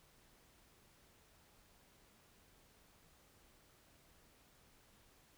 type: silence
effects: pink hiss -68 dBFS RMS until 5.37 s